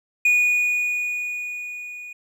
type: tone with level ramp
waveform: triangle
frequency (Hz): 2459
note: D#7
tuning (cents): -21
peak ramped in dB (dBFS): -12 to -33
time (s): 0.25-2.13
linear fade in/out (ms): 5
effects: none